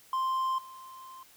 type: tone with level steps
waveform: triangle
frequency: 1046.5 Hz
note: C6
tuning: in tune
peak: -25 / -43 dBFS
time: 0.13-1.23 s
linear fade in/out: 2 ms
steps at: 0.58 s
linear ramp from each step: 5 ms
effects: white hiss -58 dBFS RMS until 1.36 s

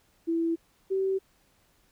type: tone pair in turn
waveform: sine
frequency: 331.5 / 384.1 Hz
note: E4 / G4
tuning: +10 / -35 cents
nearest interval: minor third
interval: 255 cents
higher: second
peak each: -24 / -24 dBFS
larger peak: neither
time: 0.27-0.56 / 0.9-1.19 s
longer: neither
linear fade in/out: 20 ms
effects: pink hiss -66 dBFS RMS until 1.91 s

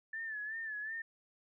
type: tone with vibrato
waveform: sine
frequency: 1751 Hz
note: A6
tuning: 9 cents flat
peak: -38 dBFS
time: 0.13-1.02 s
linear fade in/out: 5 ms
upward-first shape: sine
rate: 2.7 Hz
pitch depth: 71 cents each way
effects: none

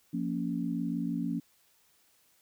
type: chord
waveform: sine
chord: Bb minor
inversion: second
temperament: just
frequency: 174.81 / 233.1 / 279.7 Hz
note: F3 / Bb3 / Db4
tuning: +2 / 0 / +16 cents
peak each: -34 dBFS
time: 0.13-1.4 s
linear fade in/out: 10 ms
effects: white hiss -67 dBFS RMS until 2.41 s

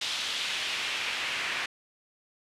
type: noise with band-pass filter sweep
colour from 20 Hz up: pink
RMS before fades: -32 dBFS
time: 0.01-1.66 s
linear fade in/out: 5 ms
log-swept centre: 3600 to 2200 Hz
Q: 1.8
effects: low-pass 11000 Hz 12 dB/octave

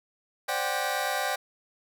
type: tone cluster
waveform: 25% pulse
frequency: 522 / 588 / 739 / 788 / 1933 Hz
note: C5 / D5 / F#5 / G5 / B6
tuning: -4 / +2 / -2 / +9 / -38 cents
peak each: -32 / -30 / -30 / -27 / -33 dBFS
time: 0.48-1.36 s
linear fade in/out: 10 ms
effects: none

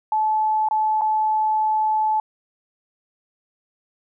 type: tone with dropouts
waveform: sine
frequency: 865 Hz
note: A5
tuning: 30 cents flat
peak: -17 dBFS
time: 0.12-2.2 s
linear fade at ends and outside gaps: 2 ms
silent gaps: 0.687-0.71 / 1.011-1.017 s
effects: none

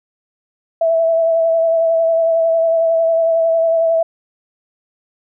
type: tone with vibrato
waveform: sine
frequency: 658 Hz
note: E5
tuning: 3 cents flat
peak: -11 dBFS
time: 0.81-4.03 s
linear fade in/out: 5 ms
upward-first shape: sine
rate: 11 Hz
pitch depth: 21 cents each way
effects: none

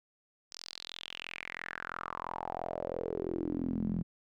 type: tone with band-pass filter sweep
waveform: sawtooth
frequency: 42.98 Hz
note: F1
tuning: 27 cents flat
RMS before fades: -38 dBFS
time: 0.51-4.03 s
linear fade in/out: 20 ms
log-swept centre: 5500 to 180 Hz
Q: 5.4
effects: none

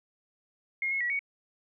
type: tone with pitch steps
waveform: sine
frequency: 2142 / 2175 / 1932 / 2233 Hz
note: C7 / C#7 / B6 / C#7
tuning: +40 / -33 / -39 / +12 cents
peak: -27 dBFS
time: 0.82-1.192 s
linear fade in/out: 2 ms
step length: 93 ms
effects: none

